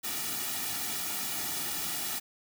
white noise with comb filter, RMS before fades -34 dBFS, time 0.03-2.2 s, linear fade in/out 20 ms, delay 1.9 ms, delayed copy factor -0.7, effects none

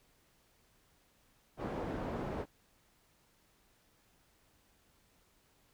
white low-pass noise, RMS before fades -39 dBFS, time 1.57-2.46 s, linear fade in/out 50 ms, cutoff 590 Hz, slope 12 dB/octave, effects pink hiss -70 dBFS RMS until 5.73 s

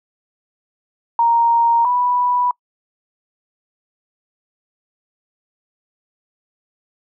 sine tone pair in turn, 932.3 / 983.8 Hz, A#5 / B5, 0 / -7 cents, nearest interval minor second, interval 93 cents, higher second, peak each -11 / -14 dBFS, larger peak first, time 1.19-1.85 / 1.85-2.51 s, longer neither, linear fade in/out 2 ms, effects noise-tail reverb RT60 0.1 s tail -26 dB re dry

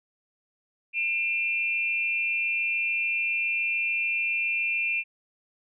sine tone pair together, 2400 / 2673 Hz, D7 / E7, +37 / +23 cents, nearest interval major second, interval 186 cents, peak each -26 / -28 dBFS, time 0.93-5.04 s, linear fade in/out 50 ms, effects none

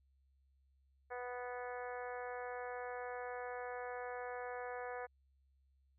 harmonic tone with a mistuned harmonic, 246.9 Hz, B3, in tune, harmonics 2 / 3 / 4 / 5 / 6 / 7 / 8 / 9, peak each -45 / -47 / -52 / -54 / -53 / -52 / -61 / -59 dBFS, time 1.1-5.07 s, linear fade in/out 20 ms, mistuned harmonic 9, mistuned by -19 cents, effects added 67 Hz sine -70 dBFS peak until 5.98 s

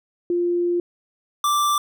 sine / square tone pair in turn, 349.1 / 1174.2 Hz, F4 / D6, -1 / -1 cents, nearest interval octave + major sixth, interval 2100 cents, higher second, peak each -18 dBFS, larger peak neither, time 0.3-0.8 / 1.44-1.78 s, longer first, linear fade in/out 2 ms, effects none

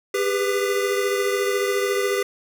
square tone cluster, 398.1 / 412.2 / 494.1 / 2013 Hz, G4 / G#4 / B4 / B6, +27 / -13 / +1 / +33 cents, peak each -23 / -32 / -26 / -32 dBFS, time 0.14-2.23 s, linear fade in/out 5 ms, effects none

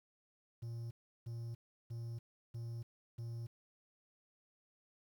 triangle tone bursts, 116.54 Hz, A#2, in tune, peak -39 dBFS, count 5, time 0.62-3.47 s, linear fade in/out 10 ms, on 290 ms, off 350 ms, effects 11-bit

